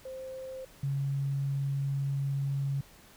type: tone pair in turn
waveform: sine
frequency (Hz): 523.3 / 138.52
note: C5 / C#3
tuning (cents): 0 / -1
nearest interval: octave + major seventh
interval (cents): 2301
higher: first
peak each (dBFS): -38 / -28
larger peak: second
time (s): 0.05-0.65 / 0.83-2.81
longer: second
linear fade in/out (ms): 5
effects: pink hiss -56 dBFS RMS until 3.16 s